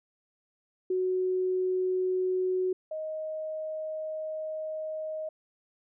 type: tone pair in turn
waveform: sine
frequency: 370 / 625.7 Hz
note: F#4 / D#5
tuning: 0 / +10 cents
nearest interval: major sixth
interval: 910 cents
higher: second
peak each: -25 / -32 dBFS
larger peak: first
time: 0.9-2.73 / 2.91-5.29 s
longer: second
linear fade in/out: 5 ms
effects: none